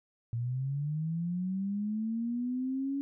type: linear sweep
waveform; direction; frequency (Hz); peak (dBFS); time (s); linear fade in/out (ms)
sine; up; 114.7 to 280.7; -30; 0.33-3.01; 0
effects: none